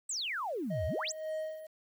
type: exponential two-way sweep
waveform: sine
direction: down then up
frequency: 8400 to 71.9 to 8400 Hz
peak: -33 dBFS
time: 0.09-1.12 s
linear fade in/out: 5 ms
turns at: 0.86 s
type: tone with tremolo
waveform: triangle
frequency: 627 Hz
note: D#5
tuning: 13 cents sharp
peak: -31 dBFS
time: 0.7-1.67 s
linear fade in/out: 10 ms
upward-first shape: sine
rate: 1.9 Hz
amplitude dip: 70%
effects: 10-bit